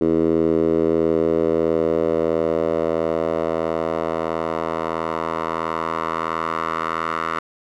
10% pulse tone with band-pass filter sweep, 81.5 Hz, E2, 19 cents flat, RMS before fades -21 dBFS, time 0.01-7.39 s, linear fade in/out 5 ms, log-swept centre 360 to 1300 Hz, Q 2.4, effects none

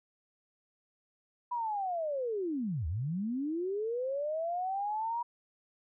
sine linear two-way sweep, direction down then up, 987.8 to 71.9 to 962 Hz, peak -31 dBFS, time 1.51-5.23 s, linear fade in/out 10 ms, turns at 2.87 s, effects none

